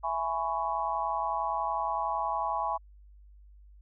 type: chord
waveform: sine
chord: C# minor seventh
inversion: first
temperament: just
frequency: 665.2 / 831.5 / 997.9 / 1108.7 Hz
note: E5 / G#5 / B5 / C#6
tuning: +16 / +2 / +18 / 0 cents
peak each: -36 / -32 / -33 / -34 dBFS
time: 0.03-2.78 s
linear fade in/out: 20 ms
effects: added 50 Hz sine -51 dBFS peak until 3.81 s